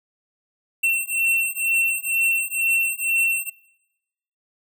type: beating tone pair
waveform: square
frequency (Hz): 2706 / 2708.1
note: E7 / E7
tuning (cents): +45 / +46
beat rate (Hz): 2.1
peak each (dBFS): -23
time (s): 0.83-3.5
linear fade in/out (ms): 10
effects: noise-tail reverb RT60 1.0 s tail -23 dB re dry

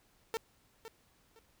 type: tone with echo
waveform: sawtooth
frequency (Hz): 451.5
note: A4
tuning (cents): +45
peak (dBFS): -29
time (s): 0.34-0.37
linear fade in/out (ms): 0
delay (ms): 510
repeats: 2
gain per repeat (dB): -12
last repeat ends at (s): 1.39
effects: pink hiss -69 dBFS RMS until 1.6 s

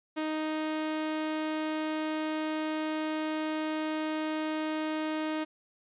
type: tone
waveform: sawtooth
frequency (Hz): 311.1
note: D#4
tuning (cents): 0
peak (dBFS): -26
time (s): 0.16-5.45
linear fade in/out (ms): 20
effects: resampled to 8000 Hz

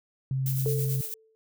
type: tone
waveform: sine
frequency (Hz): 132.9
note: C3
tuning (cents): +27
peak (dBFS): -25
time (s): 0.31-1.01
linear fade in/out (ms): 2
type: noise with tremolo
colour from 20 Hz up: violet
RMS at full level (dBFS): -33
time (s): 0.46-1.14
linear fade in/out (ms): 2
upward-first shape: sine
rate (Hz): 9.1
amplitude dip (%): 50
type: tone with exponential decay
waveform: sine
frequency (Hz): 441.8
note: A4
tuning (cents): +7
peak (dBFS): -25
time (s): 0.66-1.35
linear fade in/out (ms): 0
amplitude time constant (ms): 150
effects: none

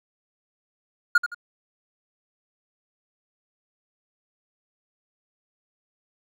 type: tone with echo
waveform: triangle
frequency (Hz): 1424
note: F6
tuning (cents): +33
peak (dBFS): -11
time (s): 1.15-1.18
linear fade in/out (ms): 5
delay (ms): 83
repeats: 2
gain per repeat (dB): -10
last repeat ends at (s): 1.346
effects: none

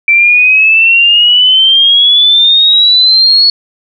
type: exponential sweep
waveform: sine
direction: up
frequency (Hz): 2331 to 4400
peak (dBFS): -3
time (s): 0.08-3.5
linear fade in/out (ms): 2
effects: none

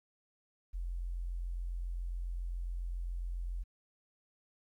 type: tone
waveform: sine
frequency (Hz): 43.65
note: F1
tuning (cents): 0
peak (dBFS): -35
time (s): 0.73-3.64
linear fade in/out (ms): 20
effects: 12-bit

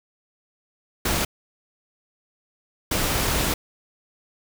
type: noise bursts at uneven times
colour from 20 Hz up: pink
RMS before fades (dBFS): -23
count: 2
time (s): 1.05-1.25 / 2.91-3.54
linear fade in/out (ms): 5
effects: none

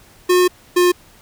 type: tone pair in turn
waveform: square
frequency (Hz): 361 / 356.4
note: F#4 / F4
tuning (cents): -43 / +35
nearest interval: unison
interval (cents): 22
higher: first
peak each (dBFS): -11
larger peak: neither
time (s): 0.29-0.48 / 0.76-0.92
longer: first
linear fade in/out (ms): 10
effects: pink hiss -48 dBFS RMS until 1.21 s

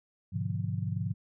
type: chord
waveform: sine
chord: G# diminished seventh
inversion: none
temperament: equal with one note detuned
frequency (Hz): 103.83 / 125.34 / 146.83 / 174.61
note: G#2 / B2 / D3 / F3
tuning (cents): 0 / +26 / 0 / 0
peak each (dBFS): -33 / -36 / -37 / -36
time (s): 0.32-1.14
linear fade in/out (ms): 20
effects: none

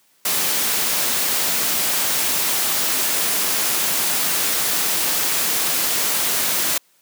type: noise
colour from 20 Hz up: white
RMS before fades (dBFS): -20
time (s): 0.25-6.78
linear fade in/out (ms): 5
effects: white hiss -59 dBFS RMS until 7.01 s + high-pass 150 Hz 12 dB/octave

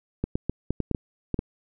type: clicks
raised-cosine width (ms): 3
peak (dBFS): -12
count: 9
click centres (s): 0.24 / 0.355 / 0.496 / 0.706 / 0.803 / 0.913 / 0.948 / 1.343 / 1.391
effects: none

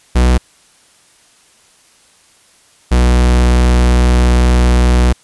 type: tone pair in turn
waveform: 45% pulse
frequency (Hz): 61.7 / 61.2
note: B1 / B1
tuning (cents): -1 / -15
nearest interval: unison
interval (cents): 14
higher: first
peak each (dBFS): -7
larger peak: neither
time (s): 0.15-0.38 / 2.91-5.13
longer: second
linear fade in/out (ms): 10
effects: white hiss -49 dBFS RMS until 5.23 s + resampled to 24000 Hz

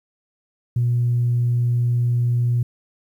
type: tone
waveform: sine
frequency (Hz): 120.6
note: B2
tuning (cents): -41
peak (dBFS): -15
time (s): 0.76-2.63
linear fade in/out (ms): 5
effects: tanh soft clip ceiling -12 dBFS + 9-bit

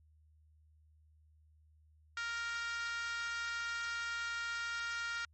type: tone with high-pass filter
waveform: 5% pulse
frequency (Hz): 466.2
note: A#4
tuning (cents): 0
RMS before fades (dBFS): -39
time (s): 2.17-5.25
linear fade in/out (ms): 2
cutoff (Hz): 1500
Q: 9.1
effects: added 77 Hz sine -63 dBFS peak until 5.33 s + MP3 32 kbps

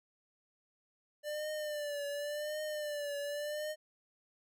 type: tone with vibrato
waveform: square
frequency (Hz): 592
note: D5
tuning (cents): +14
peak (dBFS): -37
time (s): 1.23-3.76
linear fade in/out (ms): 50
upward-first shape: triangle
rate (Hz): 0.9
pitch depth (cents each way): 67
effects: none

